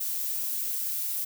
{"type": "noise with amplitude modulation", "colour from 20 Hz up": "violet", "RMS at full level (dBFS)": -29, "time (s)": [0, 1.25], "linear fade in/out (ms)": 10, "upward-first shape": "sine", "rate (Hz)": 216, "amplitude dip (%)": 35, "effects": []}